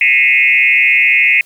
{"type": "tone with frequency modulation", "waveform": "sine", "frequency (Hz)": 2319, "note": "D7", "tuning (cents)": -22, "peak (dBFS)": -7, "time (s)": [0.01, 1.41], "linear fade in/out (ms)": 2, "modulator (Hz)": 134, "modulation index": 2.3, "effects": ["white hiss -48 dBFS RMS until 1.45 s"]}